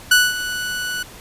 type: tone with ADSR envelope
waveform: sawtooth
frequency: 1480 Hz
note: F#6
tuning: in tune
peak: -5 dBFS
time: 0.11-1.03 s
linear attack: 7 ms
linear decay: 210 ms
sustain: -14 dB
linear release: 6 ms
effects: pink hiss -40 dBFS RMS until 1.2 s + resampled to 32000 Hz